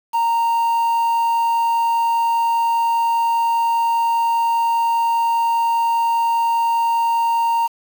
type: tone with quantisation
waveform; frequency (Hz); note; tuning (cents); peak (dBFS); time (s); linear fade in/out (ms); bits
triangle; 925; A#5; -14; -13; 0.13-7.68; 20; 6
effects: none